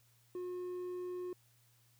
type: tone with hard clipping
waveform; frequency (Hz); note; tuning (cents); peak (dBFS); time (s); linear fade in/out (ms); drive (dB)
sine; 360; F#4; -47; -40; 0.35-1.33; 2; 3
effects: added 118 Hz sine -69 dBFS peak until 1.99 s + white hiss -71 dBFS RMS until 1.99 s